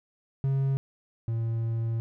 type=tone pair in turn; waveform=triangle; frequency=135.8 / 114.19 Hz; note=C#3 / A#2; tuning=-35 / -35 cents; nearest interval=minor third; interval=300 cents; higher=first; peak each=-21 / -24 dBFS; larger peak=first; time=0.44-0.77 / 1.28-2 s; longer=second; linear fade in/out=0 ms; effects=none